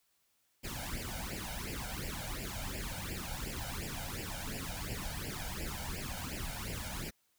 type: noise with flanger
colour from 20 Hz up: pink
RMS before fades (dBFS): -40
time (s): 0.63-7.11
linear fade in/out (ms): 20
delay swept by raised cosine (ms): 0.39 to 1.36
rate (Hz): 2.8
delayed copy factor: +0.85
effects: white hiss -75 dBFS RMS until 7.38 s